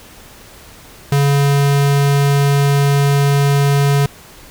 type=tone; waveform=square; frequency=141.2 Hz; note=C#3; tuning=32 cents sharp; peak=-11 dBFS; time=1.12-4.06 s; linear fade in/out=2 ms; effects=pink hiss -40 dBFS RMS until 4.5 s